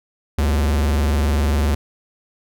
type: tone with vibrato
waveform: square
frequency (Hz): 73.42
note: D2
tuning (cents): 0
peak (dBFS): -16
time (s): 0.38-1.75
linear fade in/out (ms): 5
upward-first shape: square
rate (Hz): 20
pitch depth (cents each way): 140
effects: none